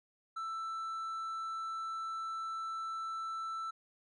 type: tone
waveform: triangle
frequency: 1327 Hz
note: E6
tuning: 11 cents sharp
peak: -35 dBFS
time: 0.36-3.71 s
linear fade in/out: 10 ms
effects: resampled to 24000 Hz